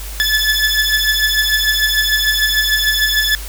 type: beating tone pair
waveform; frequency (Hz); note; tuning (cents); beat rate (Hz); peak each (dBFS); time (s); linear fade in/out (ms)
20% pulse; 1727 / 1733.7; A6 / A6; -33 / -26; 6.7; -11; 0.2-3.35; 0
effects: added 50 Hz sine -26 dBFS peak until 3.48 s + white hiss -32 dBFS RMS until 3.48 s